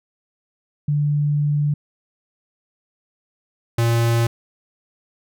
sine / square tone pair in turn, 146.83 / 116.54 Hz, D3 / A#2, 0 / 0 cents, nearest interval major third, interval 400 cents, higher first, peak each -16 dBFS, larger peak neither, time 0.88-1.74 / 3.78-4.27 s, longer first, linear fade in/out 5 ms, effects none

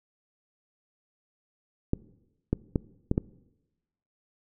clicks, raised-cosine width 3 ms, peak -11 dBFS, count 5, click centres 1.934 / 2.53 / 2.758 / 3.114 / 3.179 s, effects noise-tail reverb RT60 1.0 s tail -21 dB re dry

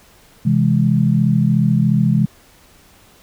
sine chord, C augmented, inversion none, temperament equal, 130.81 / 164.81 / 207.7 Hz, C3 / E3 / G#3, 0 / 0 / 0 cents, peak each -16 dBFS, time 0.45-2.26 s, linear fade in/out 10 ms, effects pink hiss -49 dBFS RMS until 3.22 s

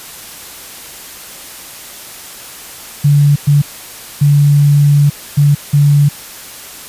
sine tone bursts at uneven times, 144.4 Hz, D3, 29 cents flat, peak -5 dBFS, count 5, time 3.04-3.36 / 3.47-3.62 / 4.21-5.1 / 5.37-5.55 / 5.73-6.09 s, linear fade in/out 10 ms, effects white hiss -31 dBFS RMS until 6.88 s + resampled to 32000 Hz

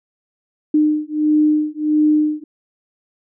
sine beating tone pair, 303 / 304.5 Hz, D#4 / D#4, -46 / -37 cents, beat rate 1.5 Hz, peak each -16 dBFS, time 0.74-2.44 s, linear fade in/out 5 ms, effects none

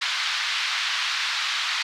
white band-pass noise, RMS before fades -26 dBFS, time 0.01-1.83 s, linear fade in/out 10 ms, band 1100 to 4400 Hz, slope 24 dB/octave, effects none

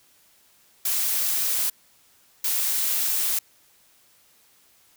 blue noise bursts at uneven times, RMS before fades -24 dBFS, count 2, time 0.85-1.7 / 2.44-3.39 s, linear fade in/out 5 ms, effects white hiss -59 dBFS RMS until 4.96 s

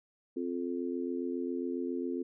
harmonic tone, 87.31 Hz, F2, in tune, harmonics 3 / 4 / 5, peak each -35 / -36 / -40 dBFS, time 0.36-2.23 s, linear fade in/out 10 ms, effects none

